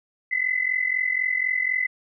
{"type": "tone pair together", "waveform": "sine", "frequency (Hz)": [2000, 2044], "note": ["B6", "C7"], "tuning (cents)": [21, -41], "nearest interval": "unison", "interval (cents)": 38, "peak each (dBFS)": -24, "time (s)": [0.31, 1.87], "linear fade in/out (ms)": 10, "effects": []}